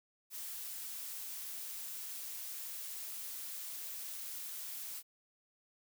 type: noise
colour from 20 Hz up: blue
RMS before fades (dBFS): -44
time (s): 0.3-5.03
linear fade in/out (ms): 50
effects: none